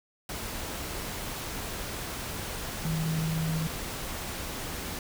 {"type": "tone in noise", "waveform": "sine", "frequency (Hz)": 160, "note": "D#3", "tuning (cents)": 49, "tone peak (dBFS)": -27, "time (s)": [2.85, 3.67], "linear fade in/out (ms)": 2, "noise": "pink", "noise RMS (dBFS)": -36, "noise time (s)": [0.29, 4.99], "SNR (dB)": 6, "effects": []}